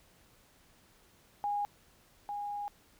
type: tone pair in turn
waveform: sine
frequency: 820 / 820 Hz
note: G#5 / G#5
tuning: -22 / -22 cents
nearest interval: unison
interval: 0 cents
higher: neither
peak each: -30 / -35 dBFS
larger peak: first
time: 1.44-1.65 / 2.29-2.68 s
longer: second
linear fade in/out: 0 ms
effects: pink hiss -64 dBFS RMS until 2.99 s